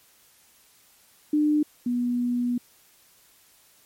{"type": "tone pair in turn", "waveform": "sine", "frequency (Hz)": [300, 243.5], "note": ["D4", "B3"], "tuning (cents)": [37, -24], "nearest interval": "major third", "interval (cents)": 361, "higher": "first", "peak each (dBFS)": [-18, -22], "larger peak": "first", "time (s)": [[1.33, 1.63], [1.86, 2.58]], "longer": "second", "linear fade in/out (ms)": 5, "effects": ["white hiss -58 dBFS RMS until 3.85 s", "MP3 64 kbps"]}